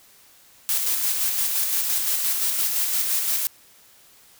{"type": "noise with tremolo", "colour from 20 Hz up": "blue", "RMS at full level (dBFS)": -22, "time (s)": [0.69, 3.47], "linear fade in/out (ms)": 0, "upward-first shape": "square", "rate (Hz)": 5.8, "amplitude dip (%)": 30, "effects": ["white hiss -53 dBFS RMS until 4.39 s"]}